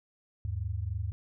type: tone pair together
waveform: sine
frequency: 78.8 / 102.2 Hz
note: D#2 / G#2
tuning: +23 / -27 cents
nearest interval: perfect fourth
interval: 450 cents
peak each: -34 / -33 dBFS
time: 0.45-1.12 s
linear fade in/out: 0 ms
effects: none